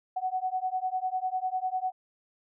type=beating tone pair; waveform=sine; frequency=740 / 750 Hz; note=F#5 / F#5; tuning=0 / +23 cents; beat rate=10 Hz; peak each=-31 dBFS; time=0.16-1.92 s; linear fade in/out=10 ms; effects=none